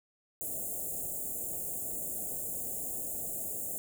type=band-stop noise; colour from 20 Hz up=white; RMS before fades=-37 dBFS; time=0.41-3.78 s; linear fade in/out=0 ms; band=750 to 6900 Hz; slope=96 dB/octave; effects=none